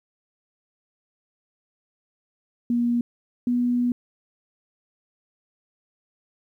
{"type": "tone pair in turn", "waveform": "sine", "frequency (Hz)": [238.7, 244], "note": ["A#3", "B3"], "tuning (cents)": [41, -21], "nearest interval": "unison", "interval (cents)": 38, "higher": "second", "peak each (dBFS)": -19, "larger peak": "neither", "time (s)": [[2.7, 3.01], [3.47, 3.92]], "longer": "second", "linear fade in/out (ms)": 2, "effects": ["10-bit"]}